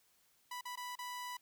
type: tone with dropouts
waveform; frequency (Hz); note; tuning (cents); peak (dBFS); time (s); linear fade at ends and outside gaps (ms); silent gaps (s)
sawtooth; 987.8; B5; 0; -38; 0.51-1.37; 5; 0.611-0.653 / 0.757-0.773 / 0.955-0.988
effects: white hiss -72 dBFS RMS until 1.41 s